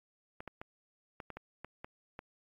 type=clicks; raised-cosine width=0.5 ms; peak=-28 dBFS; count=9; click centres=0.405 / 0.477 / 0.615 / 1.202 / 1.303 / 1.37 / 1.646 / 1.845 / 2.191 s; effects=AAC 48 kbps